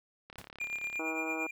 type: click train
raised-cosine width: 0.3 ms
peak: -31 dBFS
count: 24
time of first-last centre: 0.3-0.957 s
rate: 35 Hz
type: noise with exponential decay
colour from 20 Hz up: pink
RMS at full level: -42 dBFS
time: 0.38-0.49 s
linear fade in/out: 5 ms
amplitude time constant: 23 ms
type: tone with tremolo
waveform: triangle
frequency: 2402 Hz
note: D7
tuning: 38 cents sharp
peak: -30 dBFS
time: 0.6-1.51 s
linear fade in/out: 5 ms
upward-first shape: triangle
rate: 8.8 Hz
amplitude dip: 70%
type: harmonic tone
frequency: 160 Hz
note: D#3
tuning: 49 cents sharp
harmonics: 2 / 3 / 4 / 5 / 6 / 7 / 8 / 9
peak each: -38 / -42 / -44 / -43 / -46 / -48 / -49 / -49 dBFS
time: 0.99-1.47 s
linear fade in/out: 5 ms
effects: none